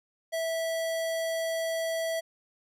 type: tone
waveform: square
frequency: 655 Hz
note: E5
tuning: 11 cents flat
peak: -29 dBFS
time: 0.32-2.21 s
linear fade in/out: 20 ms
effects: resampled to 32000 Hz